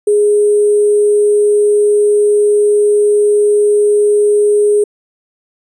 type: tone with sample-and-hold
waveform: sine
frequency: 415.3 Hz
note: G#4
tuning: in tune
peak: -7 dBFS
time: 0.07-4.84 s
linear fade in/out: 5 ms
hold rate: 8820 Hz
effects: resampled to 22050 Hz